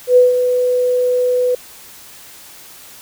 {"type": "tone with ADSR envelope", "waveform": "sine", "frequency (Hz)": 497.5, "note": "B4", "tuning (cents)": 13, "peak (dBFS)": -4, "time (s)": [0.07, 1.55], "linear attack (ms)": 95, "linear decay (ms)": 160, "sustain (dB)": -8, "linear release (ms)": 4, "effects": ["white hiss -39 dBFS RMS until 3.01 s"]}